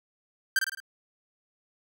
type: tone with echo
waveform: 45% pulse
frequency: 1568 Hz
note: G6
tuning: in tune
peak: -20 dBFS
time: 0.56-0.59 s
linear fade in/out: 2 ms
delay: 53 ms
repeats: 4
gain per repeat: -5 dB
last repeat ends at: 0.802 s
effects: none